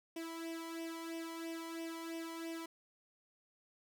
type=tone with flanger; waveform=sawtooth; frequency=329.6 Hz; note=E4; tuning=in tune; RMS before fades=-44 dBFS; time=0.16-2.66 s; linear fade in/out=5 ms; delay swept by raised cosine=0.35 to 0.98 ms; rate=3 Hz; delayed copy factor=+0.75; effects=none